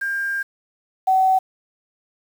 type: tone pair in turn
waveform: sine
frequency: 1600 / 757.1 Hz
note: G6 / F#5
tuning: +35 / +40 cents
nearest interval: octave + minor second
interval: 1295 cents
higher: first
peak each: -21 / -13 dBFS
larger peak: second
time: 0.01-0.43 / 1.07-1.39 s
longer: first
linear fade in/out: 10 ms
effects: 7-bit